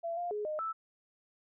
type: tone with pitch steps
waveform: sine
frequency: 673 / 701 / 418.8 / 613 / 1317 Hz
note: E5 / F5 / G#4 / D#5 / E6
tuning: +36 / +6 / +15 / -26 / -2 cents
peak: -33 dBFS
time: 0.03-0.73 s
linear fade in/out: 20 ms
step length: 140 ms
effects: none